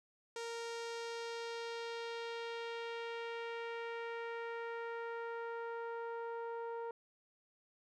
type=tone with low-pass filter sweep; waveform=sawtooth; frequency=464.1 Hz; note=A#4; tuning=8 cents flat; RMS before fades=-43 dBFS; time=0.36-6.91 s; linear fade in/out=2 ms; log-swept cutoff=6900 to 960 Hz; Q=1.4; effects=none